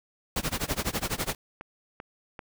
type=noise with tremolo; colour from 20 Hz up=pink; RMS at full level=-27 dBFS; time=0.36-1.35 s; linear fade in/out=2 ms; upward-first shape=sine; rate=12 Hz; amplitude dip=95%
type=click train; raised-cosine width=0.5 ms; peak=-24 dBFS; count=4; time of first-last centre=1.22-2.392 s; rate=2.56 Hz
effects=none